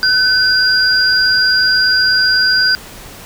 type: tone pair together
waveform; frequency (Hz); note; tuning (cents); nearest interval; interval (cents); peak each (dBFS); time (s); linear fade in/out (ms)
sine; 1512 / 4800; F#6 / D8; +37 / +37; octave + minor sixth; 2000; -12; 0.03-2.75; 0
effects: pink hiss -34 dBFS RMS until 3.25 s